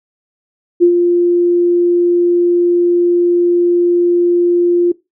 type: tone with ADSR envelope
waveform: sine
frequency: 349.2 Hz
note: F4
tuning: in tune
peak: -3 dBFS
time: 0.8-4.92 s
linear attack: 28 ms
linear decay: 87 ms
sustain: -5 dB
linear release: 7 ms
effects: noise-tail reverb RT60 0.2 s tail -19 dB re dry